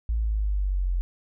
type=exponential sweep; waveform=sine; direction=down; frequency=56.9 to 43.41 Hz; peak=-22 dBFS; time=0.09-1.01 s; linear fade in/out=0 ms; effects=none